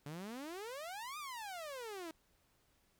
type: exponential two-way sweep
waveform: sawtooth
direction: up then down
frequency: 140 to 1244.5 to 313.2 Hz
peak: -40 dBFS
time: 0.06-2.11 s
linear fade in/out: 2 ms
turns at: 1.18 s
effects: pink hiss -74 dBFS RMS until 2.99 s